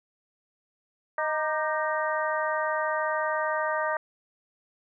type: harmonic tone with a mistuned harmonic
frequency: 311.1 Hz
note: D#4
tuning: in tune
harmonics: 2 / 3 / 4 / 5 / 6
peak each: -29 / -31 / -32 / -33 / -34 dBFS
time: 1.18-3.97 s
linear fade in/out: 2 ms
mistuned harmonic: 4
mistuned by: -65 cents
effects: none